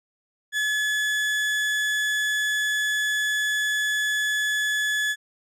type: tone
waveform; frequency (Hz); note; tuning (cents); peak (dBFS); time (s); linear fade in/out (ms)
35% pulse; 1711; A6; -49; -20; 0.52-5.16; 50
effects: low-pass 10000 Hz 12 dB/octave